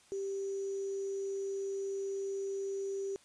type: tone with sample-and-hold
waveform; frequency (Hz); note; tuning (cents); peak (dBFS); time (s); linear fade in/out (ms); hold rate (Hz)
sine; 392; G4; 0; -34; 0.12-3.16; 0; 6300
effects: white hiss -63 dBFS RMS until 3.24 s + resampled to 22050 Hz